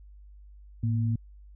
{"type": "tone pair together", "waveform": "sine", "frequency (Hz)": [110.7, 234.3], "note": ["A2", "A#3"], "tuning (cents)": [11, 9], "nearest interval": "octave + minor second", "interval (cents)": 1298, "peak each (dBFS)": [-24, -32], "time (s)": [0.83, 1.16], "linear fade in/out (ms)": 5, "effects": ["added 50 Hz sine -47 dBFS peak until 1.55 s"]}